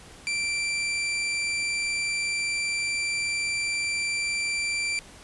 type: tone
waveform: sawtooth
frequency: 2349 Hz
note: D7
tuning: in tune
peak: -22 dBFS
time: 0.27-4.99 s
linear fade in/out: 0 ms
effects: pink hiss -48 dBFS RMS until 5.23 s + resampled to 24000 Hz